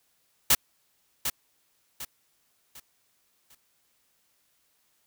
white noise with echo, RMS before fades -19 dBFS, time 0.5-0.55 s, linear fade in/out 5 ms, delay 750 ms, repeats 4, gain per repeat -9 dB, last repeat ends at 3.55 s, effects white hiss -70 dBFS RMS until 5.06 s

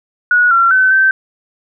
sine tone with pitch steps, 1459 / 1366 / 1522 / 1550 Hz, F#6 / F6 / F#6 / G6, -25 / -39 / +48 / -20 cents, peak -7 dBFS, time 0.31-1.11 s, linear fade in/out 2 ms, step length 200 ms, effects none

